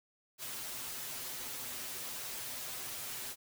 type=noise with comb filter; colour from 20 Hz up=white; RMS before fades=-42 dBFS; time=0.38-3.36 s; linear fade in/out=50 ms; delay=7.9 ms; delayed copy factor=+0.8; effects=none